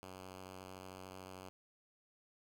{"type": "tone with vibrato", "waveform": "5% pulse", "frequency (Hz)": 93.5, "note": "F#2", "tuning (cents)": 19, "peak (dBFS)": -38, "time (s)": [0.03, 1.49], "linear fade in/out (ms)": 0, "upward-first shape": "sine", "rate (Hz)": 8.9, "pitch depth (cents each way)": 13, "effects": []}